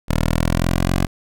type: exponential sweep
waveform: 10% pulse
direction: up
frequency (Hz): 38.97 to 46.25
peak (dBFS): -8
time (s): 0.08-1.07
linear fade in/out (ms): 20
effects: none